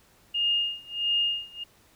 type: tone with tremolo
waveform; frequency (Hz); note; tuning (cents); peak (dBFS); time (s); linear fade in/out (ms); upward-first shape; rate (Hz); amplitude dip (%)
sine; 2835; F7; +25; -21; 0.34-1.64; 10; sine; 1.5; 95
effects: pink hiss -60 dBFS RMS until 1.95 s